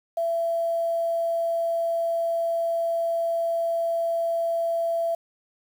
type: tone with quantisation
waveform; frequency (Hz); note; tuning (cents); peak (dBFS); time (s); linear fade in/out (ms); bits
sine; 670; E5; +28; -22; 0.17-5.15; 5; 8
effects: none